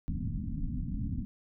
pink low-pass noise, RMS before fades -34 dBFS, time 0.08-1.25 s, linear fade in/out 0 ms, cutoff 280 Hz, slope 96 dB/octave, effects none

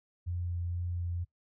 sine tone with vibrato, 87.31 Hz, F2, in tune, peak -32 dBFS, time 0.26-1.25 s, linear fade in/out 20 ms, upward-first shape sine, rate 2.1 Hz, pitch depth 12 cents each way, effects noise-tail reverb RT60 0.1 s tail -18 dB re dry

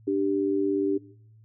sine tone pair together, 294.8 / 392 Hz, D4 / G4, +7 / 0 cents, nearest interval perfect fourth, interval 493 cents, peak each -25 dBFS, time 0.07-0.98 s, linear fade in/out 10 ms, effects noise-tail reverb RT60 0.6 s tail -19 dB re dry + added 110 Hz sine -51 dBFS peak until 1.44 s

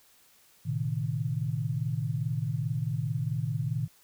sine chord, A diminished, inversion none, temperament equal with one note detuned, 112.9 / 130.81 / 155.56 Hz, A2 / C3 / Eb3, +45 / 0 / 0 cents, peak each -32 dBFS, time 0.65-3.88 s, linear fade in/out 20 ms, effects white hiss -61 dBFS RMS until 4.03 s

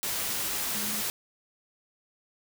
sine tone in noise, 210 Hz, G#3, 19 cents sharp, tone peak -39 dBFS, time 0.75-1.01 s, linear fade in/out 0 ms, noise white, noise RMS -31 dBFS, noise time 0.03-1.1 s, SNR -11 dB, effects none

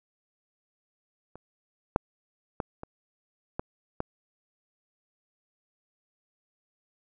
clicks, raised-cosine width 1 ms, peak -30 / -7 / -15 / -24 / -16 / -15 dBFS, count 6, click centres 1.356 / 1.961 / 2.602 / 2.834 / 3.595 / 4.004 s, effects none

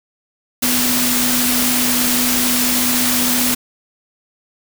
sine tone in noise, 246.9 Hz, B3, in tune, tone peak -20 dBFS, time 0.62-3.55 s, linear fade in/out 10 ms, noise white, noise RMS -17 dBFS, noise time 0.62-3.55 s, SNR -6 dB, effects none

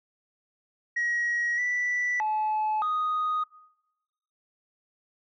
sine tone with pitch steps, 1901 / 1968 / 860 / 1244 Hz, A#6 / B6 / A5 / D#6, +33 / -7 / -40 / -1 cents, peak -23 dBFS, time 0.96-3.44 s, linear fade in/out 10 ms, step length 620 ms, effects noise-tail reverb RT60 1.0 s tail -23 dB re dry + tanh soft clip ceiling -22 dBFS

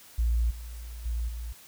sine tone with level steps, 57.7 Hz, A#1, 17 cents flat, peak -22 / -37 / -27 / -33 dBFS, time 0.18-1.53 s, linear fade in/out 10 ms, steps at 0.5 / 1.05 / 1.28 s, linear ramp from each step 10 ms, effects white hiss -52 dBFS RMS until 1.67 s

